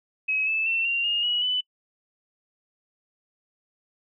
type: tone with pitch steps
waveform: sine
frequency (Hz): 2554 / 2623 / 2693 / 2766 / 2840 / 2917 / 2995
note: D#7 / E7 / E7 / F7 / F7 / F#7 / F#7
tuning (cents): +45 / -9 / +36 / -17 / +28 / -25 / +20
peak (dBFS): -22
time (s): 0.28-1.61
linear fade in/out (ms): 10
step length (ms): 190
effects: noise-tail reverb RT60 0.1 s tail -26 dB re dry